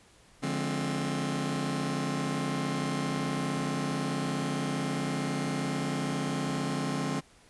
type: chord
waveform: sawtooth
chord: D half-diminished seventh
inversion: none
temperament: just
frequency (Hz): 146.83 / 176.2 / 211.4 / 264.3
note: D3 / F3 / Ab3 / C4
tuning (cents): 0 / +16 / +31 / +18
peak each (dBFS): -30 / -32 / -33 / -29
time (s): 0.42-7.21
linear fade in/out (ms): 20
effects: pink hiss -59 dBFS RMS until 7.49 s + resampled to 24000 Hz